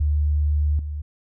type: tone with level steps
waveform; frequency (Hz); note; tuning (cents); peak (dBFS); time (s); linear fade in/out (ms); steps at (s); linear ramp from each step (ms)
sine; 74.3; D2; +21; -17 / -26; 0-1.02; 10; 0.79; 2
effects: none